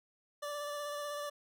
25% pulse tone with vibrato, 584 Hz, D5, 10 cents flat, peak -34 dBFS, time 0.42-1.3 s, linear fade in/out 10 ms, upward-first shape square, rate 16 Hz, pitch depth 13 cents each way, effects none

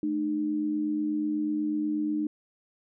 sine tone pair together, 215.1 / 303.3 Hz, A3 / D#4, -39 / -44 cents, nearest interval tritone, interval 595 cents, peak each -34 / -26 dBFS, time 0.03-2.27 s, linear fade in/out 2 ms, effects none

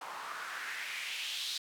white noise with band-pass filter sweep, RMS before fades -40 dBFS, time 0.01-1.58 s, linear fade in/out 5 ms, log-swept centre 910 to 4000 Hz, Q 2.9, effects none

